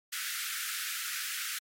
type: high-pass noise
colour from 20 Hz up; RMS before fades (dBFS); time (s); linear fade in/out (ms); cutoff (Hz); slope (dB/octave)
pink; -36; 0.12-1.59; 10; 1300; 96
effects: MP3 64 kbps